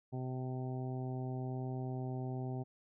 harmonic tone, 128.5 Hz, C3, 31 cents flat, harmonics 1 / 2 / 3 / 4 / 5 / 6 / 7, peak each -38 / -44 / -46 / -57 / -51 / -50 / -60 dBFS, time 0.12-2.64 s, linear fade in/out 20 ms, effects none

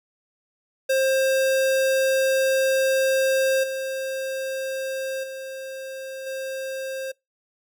square tone with level steps, 531 Hz, C5, 25 cents sharp, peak -19 / -27 / -33 / -29 dBFS, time 0.89-7.12 s, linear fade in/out 10 ms, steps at 3.63 / 5.23 / 6.26 s, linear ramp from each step 10 ms, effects noise-tail reverb RT60 0.2 s tail -25 dB re dry

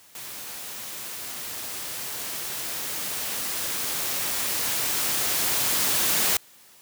white noise with level ramp, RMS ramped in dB -38 to -22 dBFS, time 0.15-6.37 s, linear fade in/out 2 ms, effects white hiss -53 dBFS RMS until 6.81 s + high-pass 80 Hz 12 dB/octave

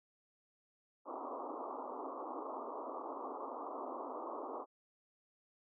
white band-pass noise, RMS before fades -44 dBFS, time 1.05-4.66 s, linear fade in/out 50 ms, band 250 to 1200 Hz, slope 96 dB/octave, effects none

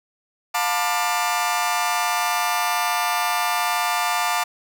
sawtooth chord, B half-diminished seventh, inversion second, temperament just, 711.2 / 889 / 987.8 / 1185.3 Hz, F5 / A5 / B5 / D6, +31 / +18 / 0 / +16 cents, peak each -21 / -21 / -26 / -21 dBFS, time 0.54-4.44 s, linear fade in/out 10 ms, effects none

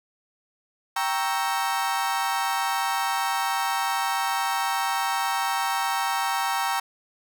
35% pulse chord, G diminished seventh, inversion none, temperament equal, 784 / 932.3 / 1108.7 / 1318.5 Hz, G5 / Bb5 / Db6 / Fb6, 0 / 0 / 0 / 0 cents, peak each -26 / -26 / -30 / -30 dBFS, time 0.96-6.8 s, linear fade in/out 5 ms, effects none

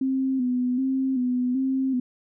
sine tone with vibrato, 257 Hz, C4, 31 cents flat, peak -21 dBFS, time 0.01-2 s, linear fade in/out 5 ms, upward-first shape square, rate 1.3 Hz, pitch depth 52 cents each way, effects none

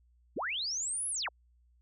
sine linear two-way sweep, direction up then down, 132.6 to 11020 to 364.8 Hz, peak -32 dBFS, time 0.36-1.29 s, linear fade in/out 10 ms, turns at 1.09 s, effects added 60 Hz sine -63 dBFS peak until 1.81 s

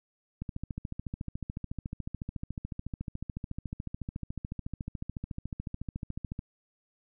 click train, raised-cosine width 5 ms, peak -23 dBFS, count 84, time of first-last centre 0.42-6.391 s, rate 13.9 Hz, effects none

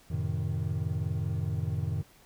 triangle chord, F# diminished seventh, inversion none, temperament equal with one note detuned, 90.44 / 110 / 130.81 / 155.56 Hz, F#2 / A2 / C3 / Eb3, -39 / 0 / 0 / 0 cents, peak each -31 / -32 / -34 / -32 dBFS, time 0.1-2.03 s, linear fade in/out 10 ms, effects pink hiss -59 dBFS RMS until 2.25 s

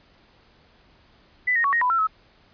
sine tone with pitch steps, 1994 / 1863 / 1120 / 1871 / 996 / 1350 / 1289 Hz, B6 / A#6 / C#6 / A#6 / B5 / E6 / E6, +16 / -2 / +18 / +6 / +14 / +41 / -39 cents, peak -18 dBFS, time 1.47-2.072 s, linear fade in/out 10 ms, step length 86 ms, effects pink hiss -57 dBFS RMS until 2.53 s + resampled to 11025 Hz

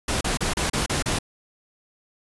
pink noise bursts, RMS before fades -24 dBFS, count 7, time 0.08-1.188 s, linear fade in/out 5 ms, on 130 ms, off 33 ms, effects resampled to 24000 Hz

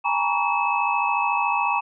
sine tone cluster, 816 / 909 / 963 / 1131 / 2598 Hz, G#5 / A#5 / B5 / C#6 / E7, -31 / -44 / -44 / +34 / -26 cents, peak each -26 dBFS, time 0.04-1.81 s, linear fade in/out 20 ms, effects none

